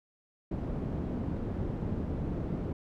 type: low-pass noise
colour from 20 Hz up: white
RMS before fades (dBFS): -34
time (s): 0.51-2.73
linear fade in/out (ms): 5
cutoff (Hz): 240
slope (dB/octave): 12
effects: none